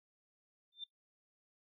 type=tone with exponential growth; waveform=sine; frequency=3577 Hz; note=A7; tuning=28 cents sharp; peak=-38 dBFS; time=0.72-0.84 s; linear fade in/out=5 ms; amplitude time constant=24 ms; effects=noise-tail reverb RT60 0.1 s tail -18 dB re dry